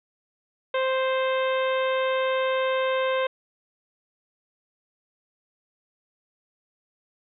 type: harmonic tone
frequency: 523.3 Hz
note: C5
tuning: in tune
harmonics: 1 / 2 / 3 / 4 / 5 / 6 / 7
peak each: -23 / -29 / -33 / -35 / -37 / -39 / -40 dBFS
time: 0.74-3.27 s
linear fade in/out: 5 ms
effects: none